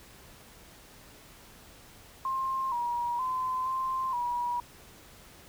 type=tone with pitch steps; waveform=sine; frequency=1059 / 956 / 1027 / 1046 / 966 Hz; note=C6 / A#5 / C6 / C6 / B5; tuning=+21 / +43 / -33 / -1 / -39 cents; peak=-28 dBFS; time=2.25-4.6 s; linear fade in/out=2 ms; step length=470 ms; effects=pink hiss -53 dBFS RMS until 5.48 s